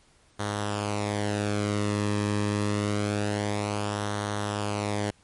sawtooth tone with flanger, 103.5 Hz, G#2, 5 cents flat, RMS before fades -28 dBFS, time 0.39-5.11 s, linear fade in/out 10 ms, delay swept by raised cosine 0.4 to 1.4 ms, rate 0.26 Hz, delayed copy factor -0.6, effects pink hiss -61 dBFS RMS until 5.23 s + MP3 48 kbps

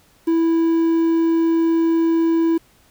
triangle tone with quantisation, 329.6 Hz, E4, in tune, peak -12 dBFS, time 0.27-2.58 s, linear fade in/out 10 ms, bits 7, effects pink hiss -55 dBFS RMS until 2.9 s

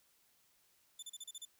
20% pulse tone bursts, 3521 Hz, A7, in tune, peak -39 dBFS, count 7, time 0.99-1.452 s, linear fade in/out 5 ms, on 36 ms, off 35 ms, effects white hiss -72 dBFS RMS until 1.59 s

